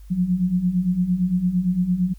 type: beating tone pair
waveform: sine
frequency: 174.61 / 183.41 Hz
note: F3 / F#3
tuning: 0 / -15 cents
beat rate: 8.8 Hz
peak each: -24 / -19 dBFS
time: 0.1-2.14 s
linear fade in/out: 20 ms
effects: added 50 Hz sine -39 dBFS peak until 2.18 s + white hiss -60 dBFS RMS until 2.18 s